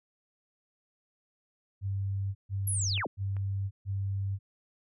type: tone bursts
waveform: sine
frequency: 98.1 Hz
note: G2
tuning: 2 cents sharp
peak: -29 dBFS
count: 4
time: 1.81-4.39 s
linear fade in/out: 50 ms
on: 540 ms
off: 140 ms
type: linear sweep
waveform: sine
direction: down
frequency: 11500 to 77.3 Hz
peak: -30 dBFS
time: 2.67-3.07 s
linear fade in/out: 5 ms
type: clicks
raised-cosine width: 0.5 ms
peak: -33 / -35 dBFS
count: 2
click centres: 2.977 / 3.367 s
effects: none